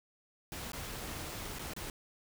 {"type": "noise with dropouts", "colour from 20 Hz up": "pink", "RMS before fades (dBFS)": -42, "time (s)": [0.52, 1.9], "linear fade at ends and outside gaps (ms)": 1, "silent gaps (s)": [[0.719, 0.732], [1.587, 1.593], [1.735, 1.764]], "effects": []}